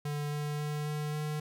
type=tone with pitch steps; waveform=square; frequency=147 / 148.02 / 149.05 / 150.09 / 151.13 Hz; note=D3 / D3 / D3 / D3 / D3; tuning=+2 / +14 / +26 / +38 / +50 cents; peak=-33 dBFS; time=0.05-1.4 s; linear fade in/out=5 ms; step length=270 ms; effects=none